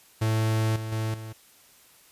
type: tone with level steps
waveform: 45% pulse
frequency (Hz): 110.4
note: A2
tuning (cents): +6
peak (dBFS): -22 / -31 / -26 / -36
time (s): 0.21-1.33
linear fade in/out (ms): 10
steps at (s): 0.76 / 0.92 / 1.14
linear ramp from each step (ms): 2
effects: white hiss -56 dBFS RMS until 2.11 s + resampled to 32000 Hz